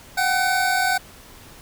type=tone cluster; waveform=square; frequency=731 / 772 / 1512 Hz; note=F#5 / G5 / F#6; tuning=-21 / -27 / +37 cents; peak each=-24 / -25 / -22 dBFS; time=0.17-0.98 s; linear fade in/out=10 ms; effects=pink hiss -45 dBFS RMS until 1.61 s